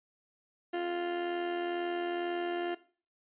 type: tone with amplitude modulation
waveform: 30% pulse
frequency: 349.2 Hz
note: F4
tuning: in tune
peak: -27 dBFS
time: 0.73-2.75 s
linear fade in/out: 10 ms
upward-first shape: sine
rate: 82.1 Hz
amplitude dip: 40%
effects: noise-tail reverb RT60 0.4 s tail -17 dB re dry + resampled to 8000 Hz